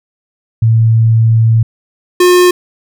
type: tone pair in turn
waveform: sine / square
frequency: 113 / 358.8 Hz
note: A2 / F4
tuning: +47 / +47 cents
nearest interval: octave + minor sixth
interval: 2000 cents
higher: second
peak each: -5 dBFS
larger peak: neither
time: 0.62-1.63 / 2.2-2.51 s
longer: first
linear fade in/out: 5 ms
effects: none

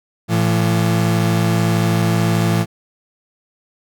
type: tone pair together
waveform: 35% pulse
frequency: 111.62 / 170 Hz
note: A2 / F3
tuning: +25 / -46 cents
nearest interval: perfect fifth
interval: 729 cents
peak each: -15 dBFS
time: 0.28-2.66 s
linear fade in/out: 50 ms
effects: none

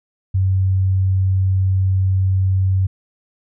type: tone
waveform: sine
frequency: 94.8 Hz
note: F#2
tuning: 43 cents sharp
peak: -13 dBFS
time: 0.34-2.87 s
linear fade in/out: 10 ms
effects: none

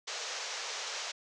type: band-pass noise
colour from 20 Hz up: white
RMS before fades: -39 dBFS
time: 0.07-1.12 s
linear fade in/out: 10 ms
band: 420 to 6700 Hz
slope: 48 dB/octave
effects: none

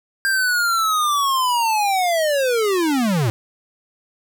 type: linear sweep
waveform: square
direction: down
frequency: 1599 to 103.5 Hz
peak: -17 dBFS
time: 0.25-3.3 s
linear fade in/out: 0 ms
effects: none

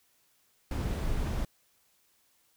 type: noise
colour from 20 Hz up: brown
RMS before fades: -31 dBFS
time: 0.71-1.45 s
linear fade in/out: 2 ms
effects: white hiss -69 dBFS RMS until 2.56 s

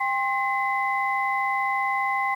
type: tone cluster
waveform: sine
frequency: 796 / 1061 / 2033 Hz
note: G5 / C6 / B6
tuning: +26 / +24 / +50 cents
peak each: -26 dBFS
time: 0-2.35 s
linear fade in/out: 10 ms
effects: tanh soft clip ceiling -12 dBFS + 9-bit

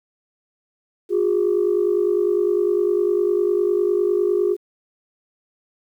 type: tone pair together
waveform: sine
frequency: 358.9 / 408.8 Hz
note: F4 / G#4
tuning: +47 / -27 cents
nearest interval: major second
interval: 226 cents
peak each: -18 dBFS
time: 1.09-4.57 s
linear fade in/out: 50 ms
effects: tanh soft clip ceiling -10 dBFS + 9-bit

